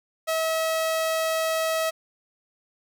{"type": "tone", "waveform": "sawtooth", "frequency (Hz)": 644, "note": "E5", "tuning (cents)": -41, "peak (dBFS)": -19, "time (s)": [0.27, 1.91], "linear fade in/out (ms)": 20, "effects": []}